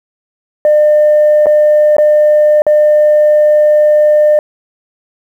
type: tone with dropouts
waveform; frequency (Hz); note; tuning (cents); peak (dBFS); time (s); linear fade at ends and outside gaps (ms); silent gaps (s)
sine; 602; D5; +43; -3; 0.65-4.39; 1; 1.459-1.467 / 1.967-1.983 / 2.62-2.666
effects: tanh soft clip ceiling -2 dBFS + 7-bit